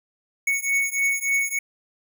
square beating tone pair, 2217 / 2220.4 Hz, C#7 / C#7, 0 / +2 cents, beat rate 3.4 Hz, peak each -24 / -25 dBFS, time 0.47-1.59 s, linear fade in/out 5 ms, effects none

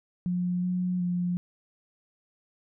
sine tone with pitch steps, 178.6 / 180.9 / 177.2 Hz, F3 / F#3 / F3, +39 / -39 / +25 cents, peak -25 dBFS, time 0.26-1.37 s, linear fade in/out 0 ms, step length 370 ms, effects none

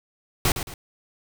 pink noise with echo, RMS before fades -20 dBFS, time 0.45-0.52 s, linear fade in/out 2 ms, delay 110 ms, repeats 2, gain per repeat -9 dB, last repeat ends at 0.74 s, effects none

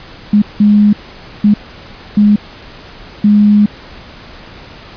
sine tone bursts at uneven times, 207.7 Hz, G#3, in tune, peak -4 dBFS, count 5, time 0.33-0.42 / 0.6-0.93 / 1.44-1.54 / 2.17-2.36 / 3.24-3.66 s, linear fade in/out 5 ms, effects pink hiss -34 dBFS RMS until 4.96 s + resampled to 11025 Hz

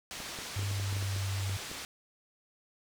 white low-pass noise, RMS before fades -42 dBFS, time 0.11-1.85 s, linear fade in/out 0 ms, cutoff 6200 Hz, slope 12 dB/octave
clicks, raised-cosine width 2 ms, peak -31 dBFS, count 12, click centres 0.203 / 0.388 / 0.593 / 0.631 / 0.713 / 0.798 / 0.927 / 0.967 / 1.026 / 1.163 / 1.496 / 1.715 s
sine tone with pitch glide, 99.4 to 97.35 Hz, G2 to G2, +25 to -12 cents, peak -31 dBFS, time 0.56-1.57 s, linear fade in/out 5 ms, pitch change -37 cents, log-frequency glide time 0.68-1.2 s
effects none

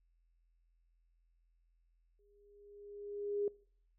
sine tone with exponential growth, 408.7 Hz, G#4, 28 cents flat, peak -31 dBFS, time 2.19-3.48 s, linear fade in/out 2 ms, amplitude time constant 280 ms, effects noise-tail reverb RT60 0.5 s tail -23 dB re dry + added 42 Hz sine -70 dBFS peak until 3.98 s

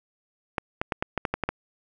clicks, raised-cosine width 0.5 ms, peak -10 dBFS, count 9, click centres 0.582 / 0.815 / 0.922 / 1.025 / 1.177 / 1.252 / 1.34 / 1.437 / 1.49 s, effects none

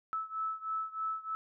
sine beating tone pair, 1305 / 1308.2 Hz, E6 / E6, -18 / -14 cents, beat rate 3.2 Hz, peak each -36 / -38 dBFS, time 0.13-1.35 s, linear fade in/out 0 ms, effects none

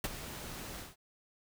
pink noise with ADSR envelope, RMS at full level -32 dBFS, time 0.04-0.96 s, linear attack 3 ms, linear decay 31 ms, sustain -12 dB, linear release 170 ms, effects none

